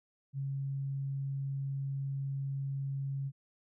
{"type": "tone", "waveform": "sine", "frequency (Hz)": 137.3, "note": "C#3", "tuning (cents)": -16, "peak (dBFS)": -33, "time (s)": [0.33, 3.32], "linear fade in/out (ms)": 50, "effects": []}